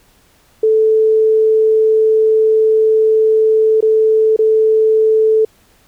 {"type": "tone with dropouts", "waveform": "sine", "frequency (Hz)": 438.2, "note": "A4", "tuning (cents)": -7, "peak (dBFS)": -8, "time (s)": [0.63, 5.45], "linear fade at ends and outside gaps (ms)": 5, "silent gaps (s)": [[3.807, 3.825], [4.364, 4.389]], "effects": ["pink hiss -52 dBFS RMS until 5.87 s"]}